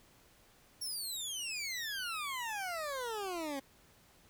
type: exponential sweep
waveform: 20% pulse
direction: down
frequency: 5600 to 265.5 Hz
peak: -32 dBFS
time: 0.81-3.6 s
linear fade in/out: 10 ms
effects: pink hiss -64 dBFS RMS until 4.29 s